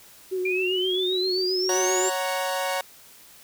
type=tone with vibrato; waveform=sine; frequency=370 Hz; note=F#4; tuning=in tune; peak=-24 dBFS; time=0.31-2.1 s; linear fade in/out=20 ms; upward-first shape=sine; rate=7.6 Hz; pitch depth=31 cents each way
type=exponential sweep; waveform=sine; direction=up; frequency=2366 to 7480 Hz; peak=-25 dBFS; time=0.45-2.1 s; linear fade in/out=5 ms
type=chord; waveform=sawtooth; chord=F# major; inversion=second; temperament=equal; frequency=554.4 / 740 / 932.3 Hz; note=C#5 / F#5 / A#5; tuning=0 / 0 / 0 cents; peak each=-24 / -26 / -27 dBFS; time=1.69-2.81 s; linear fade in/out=2 ms
effects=white hiss -50 dBFS RMS until 3.43 s